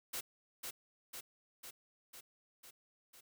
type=noise with echo; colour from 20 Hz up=white; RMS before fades=-41 dBFS; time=0.13-0.21 s; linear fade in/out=10 ms; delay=500 ms; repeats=6; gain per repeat=-3 dB; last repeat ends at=3.21 s; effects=none